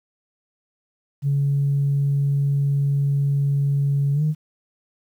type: tone with pitch glide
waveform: sine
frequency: 140.7 to 153.43 Hz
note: C#3 to D#3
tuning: +26 to -24 cents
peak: -16 dBFS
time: 1.22-4.35 s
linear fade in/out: 50 ms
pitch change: +150 cents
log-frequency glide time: 4.13-4.23 s
effects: tanh soft clip ceiling -13 dBFS + 9-bit